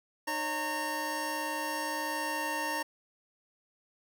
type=tone cluster; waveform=25% pulse; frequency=305.6 / 550 / 917 Hz; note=D#4 / C#5 / A#5; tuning=-31 / -14 / -29 cents; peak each=-36 / -36 / -29 dBFS; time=0.27-2.83 s; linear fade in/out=10 ms; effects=none